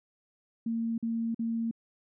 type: tone bursts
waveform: sine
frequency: 228.8 Hz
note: A#3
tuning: 32 cents flat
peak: -28 dBFS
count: 3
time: 0.66-1.712 s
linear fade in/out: 5 ms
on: 320 ms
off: 46 ms
effects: none